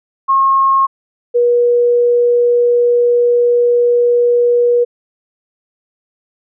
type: tone pair in turn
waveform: sine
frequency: 1081 / 481.5 Hz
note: C#6 / B4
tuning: -44 / -44 cents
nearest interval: octave + major second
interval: 1400 cents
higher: first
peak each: -8 dBFS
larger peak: neither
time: 0.28-0.87 / 1.34-4.85 s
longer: second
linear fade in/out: 20 ms
effects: none